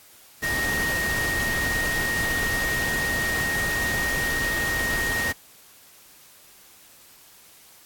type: tone in noise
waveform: sine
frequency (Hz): 1864.7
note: A#6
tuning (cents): 0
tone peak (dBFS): -24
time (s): 0.42-5.33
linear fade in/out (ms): 20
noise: pink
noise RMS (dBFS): -29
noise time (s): 0.42-5.33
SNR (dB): +2
effects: white hiss -51 dBFS RMS until 7.85 s + AAC 64 kbps